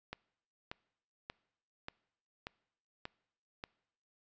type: click train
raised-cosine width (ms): 0.3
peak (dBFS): -25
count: 7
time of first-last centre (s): 0.13-3.639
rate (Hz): 1.71
effects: noise-tail reverb RT60 0.8 s tail -24 dB re dry + resampled to 16000 Hz

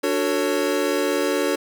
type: chord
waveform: square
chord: D major seventh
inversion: none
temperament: equal with one note detuned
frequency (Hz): 293.7 / 370 / 449.8 / 554.4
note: D4 / F#4 / A4 / C#5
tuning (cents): 0 / 0 / +38 / 0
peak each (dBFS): -26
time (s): 0.03-1.56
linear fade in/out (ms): 10
effects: none

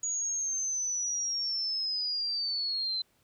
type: linear sweep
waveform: sine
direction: down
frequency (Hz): 6780 to 4049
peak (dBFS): -29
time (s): 0.03-3.02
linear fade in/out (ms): 5
effects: pink hiss -69 dBFS RMS until 3.23 s + high-pass 60 Hz 12 dB/octave

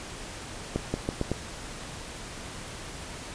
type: accelerating click train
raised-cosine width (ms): 2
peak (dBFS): -13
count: 5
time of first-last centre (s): 0.76-1.316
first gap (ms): 180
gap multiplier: 0.83
effects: pink hiss -40 dBFS RMS until 3.34 s + resampled to 22050 Hz

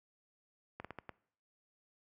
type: slowing click train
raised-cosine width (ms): 0.5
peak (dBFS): -28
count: 5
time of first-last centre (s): 0.8-1.093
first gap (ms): 46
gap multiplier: 1.32
effects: noise-tail reverb RT60 0.6 s tail -22 dB re dry + high-pass 60 Hz 12 dB/octave

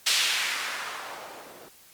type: noise with low-pass filter sweep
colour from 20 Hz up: violet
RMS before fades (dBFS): -30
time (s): 0.06-1.69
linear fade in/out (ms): 10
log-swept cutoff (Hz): 3700 to 410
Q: 1.2
effects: white hiss -54 dBFS RMS until 1.93 s + Opus 48 kbps

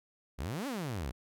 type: exponential two-way sweep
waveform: sawtooth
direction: up then down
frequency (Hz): 55.4 to 295.6 to 55.4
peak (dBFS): -31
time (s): 0.38-1.12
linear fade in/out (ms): 20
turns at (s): 0.67
effects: none

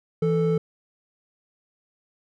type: tone pair together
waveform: triangle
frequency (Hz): 164.81 / 440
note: E3 / A4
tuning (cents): 0 / 0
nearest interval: octave + perfect fourth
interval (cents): 1700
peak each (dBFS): -20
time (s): 0.22-0.58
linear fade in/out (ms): 5
effects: none

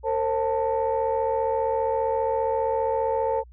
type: tone cluster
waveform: sine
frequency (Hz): 457 / 532 / 886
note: A#4 / C5 / A5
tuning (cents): -34 / +29 / +12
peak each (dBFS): -25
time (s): 0.03-3.44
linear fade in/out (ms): 50
effects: tanh soft clip ceiling -15 dBFS + added 60 Hz sine -45 dBFS peak until 3.52 s

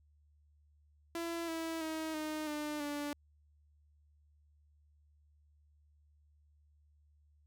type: tone with pitch steps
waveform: sawtooth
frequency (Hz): 336.2 / 326.6 / 317.3 / 308.3 / 299.5 / 291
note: E4 / E4 / D#4 / D#4 / D4 / D4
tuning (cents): +34 / -16 / +34 / -16 / +34 / -16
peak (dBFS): -33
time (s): 1.15-3.13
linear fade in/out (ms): 2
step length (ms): 330
effects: added 74 Hz sine -65 dBFS peak until 7.46 s

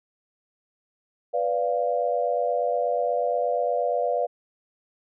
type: chord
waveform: sine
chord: B diminished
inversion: none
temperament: equal with one note detuned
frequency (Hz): 493.9 / 582.3 / 698.5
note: B4 / D5 / F5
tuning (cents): 0 / -15 / 0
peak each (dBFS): -26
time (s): 1.33-4.27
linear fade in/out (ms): 20
effects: none

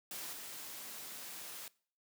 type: noise with level steps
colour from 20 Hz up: white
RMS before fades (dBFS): -44 / -47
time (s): 0.11-1.68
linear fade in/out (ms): 2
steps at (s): 0.33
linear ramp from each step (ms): 2
effects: noise-tail reverb RT60 0.5 s tail -23 dB re dry + high-pass 150 Hz 12 dB/octave

